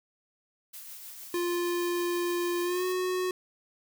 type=noise with tremolo; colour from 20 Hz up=blue; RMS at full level=-43 dBFS; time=0.73-2.93 s; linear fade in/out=10 ms; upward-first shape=triangle; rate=6.5 Hz; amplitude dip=35%
type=tone with pitch glide; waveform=square; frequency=349.2 to 367.2 Hz; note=F4 to F#4; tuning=0 to -13 cents; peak=-28 dBFS; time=1.34-3.31 s; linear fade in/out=2 ms; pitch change=+87 cents; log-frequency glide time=2.63-2.85 s
effects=none